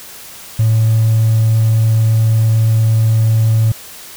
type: tone with hard clipping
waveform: triangle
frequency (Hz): 111.4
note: A2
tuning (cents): +22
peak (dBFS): -9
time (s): 0.59-3.72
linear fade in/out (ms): 5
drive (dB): 4
effects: white hiss -34 dBFS RMS until 4.16 s